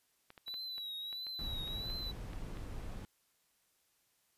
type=clicks; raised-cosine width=0.3 ms; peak=-36 dBFS; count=11; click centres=0.304 / 0.378 / 0.481 / 0.541 / 0.781 / 1.128 / 1.268 / 1.677 / 1.901 / 2.333 / 2.571 s
type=tone with vibrato; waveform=triangle; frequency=3920 Hz; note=B7; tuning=14 cents flat; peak=-39 dBFS; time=0.46-2.12 s; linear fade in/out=20 ms; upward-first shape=triangle; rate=1.5 Hz; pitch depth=76 cents each way
type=noise; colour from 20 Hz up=brown; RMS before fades=-43 dBFS; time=1.39-3.05 s; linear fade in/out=0 ms
effects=white hiss -75 dBFS RMS until 4.37 s + resampled to 32000 Hz